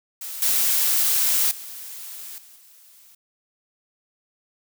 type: noise with level steps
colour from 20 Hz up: blue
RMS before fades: -33 / -20 / -37 / -48 / -51 dBFS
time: 0.21-3.15 s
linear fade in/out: 5 ms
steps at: 0.42 / 1.51 / 2.38 / 2.56 s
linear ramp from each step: 2 ms
effects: none